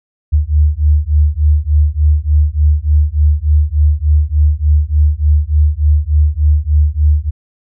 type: beating tone pair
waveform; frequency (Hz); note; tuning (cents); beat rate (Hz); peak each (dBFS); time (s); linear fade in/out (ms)
sine; 73.42 / 76.82; D2 / D#2; 0 / -22; 3.4; -11; 0.32-7.31; 20
effects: none